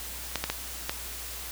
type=clicks; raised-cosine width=0.2 ms; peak=-10 dBFS; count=4; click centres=0.357 / 0.44 / 0.5 / 0.895 s; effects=added 60 Hz sine -44 dBFS peak until 1.51 s + white hiss -39 dBFS RMS until 1.51 s